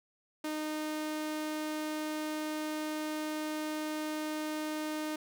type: tone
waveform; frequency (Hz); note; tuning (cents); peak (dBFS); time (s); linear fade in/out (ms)
sawtooth; 307.4; D#4; -21; -30; 0.44-5.16; 5
effects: none